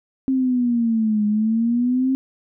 sine exponential two-way sweep, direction down then up, 267.2 to 207.7 to 267.2 Hz, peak -16 dBFS, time 0.28-2.15 s, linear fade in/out 0 ms, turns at 1.26 s, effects none

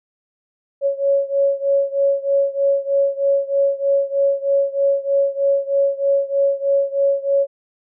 sine beating tone pair, 554.4 / 557.6 Hz, C#5 / C#5, 0 / +10 cents, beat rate 3.2 Hz, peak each -17 / -19 dBFS, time 0.81-7.47 s, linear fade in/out 50 ms, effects none

